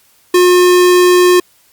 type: tone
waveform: square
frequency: 359.1 Hz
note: F4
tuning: 48 cents sharp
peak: -6 dBFS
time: 0.34-1.4 s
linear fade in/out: 5 ms
effects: white hiss -51 dBFS RMS until 1.72 s + Opus 48 kbps